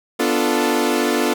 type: chord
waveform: sawtooth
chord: B half-diminished seventh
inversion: none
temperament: equal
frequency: 246.9 / 293.7 / 349.2 / 440 Hz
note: B3 / D4 / F4 / A4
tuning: 0 / 0 / 0 / 0 cents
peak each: -18 dBFS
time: 0.19-1.34 s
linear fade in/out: 10 ms
effects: none